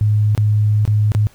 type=tone with dropouts; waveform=sine; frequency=105.6 Hz; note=G#2; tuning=29 cents sharp; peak=-11 dBFS; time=0.01-1.27 s; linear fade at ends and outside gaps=0 ms; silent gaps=0.35-0.377 / 0.852-0.877 / 1.119-1.149 s; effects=pink hiss -50 dBFS RMS until 1.34 s